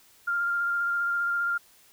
sine tone with vibrato, 1396.9 Hz, F6, in tune, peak -24 dBFS, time 0.27-1.58 s, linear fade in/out 10 ms, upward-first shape square, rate 15 Hz, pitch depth 10 cents each way, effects white hiss -58 dBFS RMS until 1.92 s

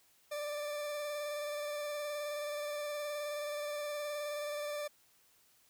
40% pulse tone with vibrato, 590 Hz, D5, 8 cents sharp, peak -36 dBFS, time 0.31-4.88 s, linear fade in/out 10 ms, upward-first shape square, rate 19 Hz, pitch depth 16 cents each way, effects white hiss -68 dBFS RMS until 5.69 s

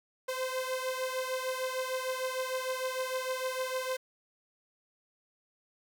sawtooth beating tone pair, 514 / 520.6 Hz, C5 / C5, -31 / -9 cents, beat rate 6.6 Hz, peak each -30 / -33 dBFS, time 0.28-3.97 s, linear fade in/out 10 ms, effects none

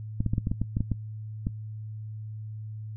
clicks, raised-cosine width 5 ms, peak -14 dBFS, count 11, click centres 0.205 / 0.263 / 0.335 / 0.381 / 0.471 / 0.515 / 0.616 / 0.769 / 0.806 / 0.917 / 1.469 s, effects noise-tail reverb RT60 0.1 s tail -18 dB re dry + added 108 Hz sine -35 dBFS peak until 2.96 s

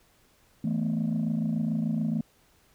sine chord, E suspended fourth, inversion none, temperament equal with one note detuned, 162.54 / 220 / 246.9 Hz, E3 / A3 / B3, -24 / 0 / 0 cents, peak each -28 / -26 / -31 dBFS, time 0.64-2.21 s, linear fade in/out 5 ms, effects tanh soft clip ceiling -21 dBFS + pink hiss -63 dBFS RMS until 2.74 s

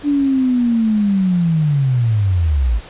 sine linear sweep, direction down, 293.7 to 50.3 Hz, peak -12 dBFS, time 0.03-2.81 s, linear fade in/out 50 ms, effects pink hiss -38 dBFS RMS until 2.89 s + resampled to 8000 Hz

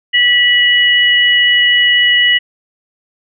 sine tone pair together, 1953 / 2926 Hz, B6 / F#7, -20 / -20 cents, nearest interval perfect fifth, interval 700 cents, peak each -10 dBFS, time 0.13-2.39 s, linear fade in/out 20 ms, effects none

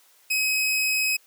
sawtooth tone, 2541 Hz, D#7, 36 cents sharp, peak -18 dBFS, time 0.3-1.17 s, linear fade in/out 10 ms, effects white hiss -58 dBFS RMS until 1.26 s + high-pass 400 Hz 12 dB/octave

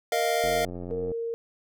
square chord, Bb suspended fourth, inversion none, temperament equal, 466.2 / 622.3 / 698.5 Hz, Bb4 / Eb5 / F5, 0 / 0 / 0 cents, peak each -29 / -29 / -27 dBFS, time 0.12-0.65 s, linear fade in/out 2 ms
click train, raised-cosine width 2 ms, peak -24 dBFS, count 61, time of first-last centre 0.44-1.117 s, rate 88.6 Hz
sine tone, 461.9 Hz, A#4, 16 cents flat, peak -28 dBFS, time 0.91-1.34 s, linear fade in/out 0 ms
effects none

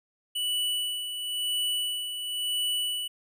square tone with tremolo, 2960 Hz, F#7, in tune, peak -26 dBFS, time 0.35-3.08 s, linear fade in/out 10 ms, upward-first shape sine, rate 0.97 Hz, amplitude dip 55%, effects none

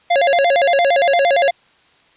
square tone with vibrato, 620 Hz, D#5, 6 cents flat, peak -12 dBFS, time 0.1-1.51 s, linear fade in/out 10 ms, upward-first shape square, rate 8.7 Hz, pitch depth 200 cents each way, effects white hiss -53 dBFS RMS until 2.16 s + resampled to 8000 Hz

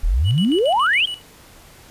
sine exponential sweep, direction up, 33.6 to 3322 Hz, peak -14 dBFS, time 0.03-1.06 s, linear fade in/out 10 ms
triangle tone with tremolo, 2943 Hz, F#7, 10 cents flat, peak -23 dBFS, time 0.24-1.22 s, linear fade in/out 50 ms, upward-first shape square, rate 7.2 Hz, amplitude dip 80%
effects pink hiss -46 dBFS RMS until 1.9 s + resampled to 32000 Hz

